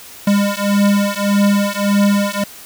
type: beating tone pair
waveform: square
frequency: 201.3 / 203 Hz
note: G3 / G#3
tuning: +46 / -39 cents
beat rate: 1.7 Hz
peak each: -16 dBFS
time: 0.27-2.44 s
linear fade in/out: 5 ms
effects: white hiss -37 dBFS RMS until 2.65 s